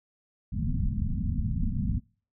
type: low-pass noise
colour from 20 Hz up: pink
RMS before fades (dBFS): -28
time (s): 0.52-2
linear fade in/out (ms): 20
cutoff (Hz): 250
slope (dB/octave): 96
effects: noise-tail reverb RT60 0.4 s tail -25 dB re dry